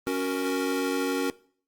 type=chord; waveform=square; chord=F# major; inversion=second; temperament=equal; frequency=277.2 / 370 / 466.2 Hz; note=C#4 / F#4 / A#4; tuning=0 / 0 / 0 cents; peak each=-29 / -31 / -31 dBFS; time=0.07-1.3 s; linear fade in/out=0 ms; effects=noise-tail reverb RT60 0.5 s tail -21 dB re dry + Opus 32 kbps